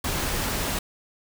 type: noise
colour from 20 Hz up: pink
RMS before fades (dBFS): -27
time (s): 0.04-0.79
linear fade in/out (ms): 5
effects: none